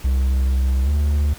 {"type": "tone with pitch glide", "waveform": "triangle", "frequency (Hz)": [65.41, 73], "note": ["C2", "D2"], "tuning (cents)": [0, -10], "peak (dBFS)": -13, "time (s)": [0.04, 1.34], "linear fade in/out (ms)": 10, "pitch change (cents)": 190, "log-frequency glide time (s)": [0.84, 0.9], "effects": ["pink hiss -41 dBFS RMS until 1.38 s"]}